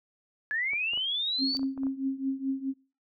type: linear sweep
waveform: sine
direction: up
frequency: 1679 to 4594 Hz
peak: -27 dBFS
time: 0.51-1.57 s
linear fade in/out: 0 ms
type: clicks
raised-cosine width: 1 ms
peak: -32 dBFS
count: 9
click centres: 0.734 / 0.935 / 0.975 / 1.55 / 1.594 / 1.631 / 1.777 / 1.834 / 1.868 s
type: tone with tremolo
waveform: sine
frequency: 268.6 Hz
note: C4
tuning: 46 cents sharp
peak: -24 dBFS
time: 1.38-2.74 s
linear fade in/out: 50 ms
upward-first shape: triangle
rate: 4.7 Hz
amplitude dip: 90%
effects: noise-tail reverb RT60 0.3 s tail -18 dB re dry